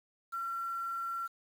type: tone with quantisation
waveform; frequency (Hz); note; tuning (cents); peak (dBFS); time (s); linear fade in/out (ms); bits
sine; 1361; F6; -45; -34; 0.32-1.28; 20; 9
effects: none